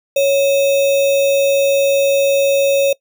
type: tone with sample-and-hold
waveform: sine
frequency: 554.4 Hz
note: C#5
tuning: in tune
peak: -10 dBFS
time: 0.16-2.93 s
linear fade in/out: 5 ms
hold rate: 3150 Hz
effects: noise-tail reverb RT60 0.1 s tail -22 dB re dry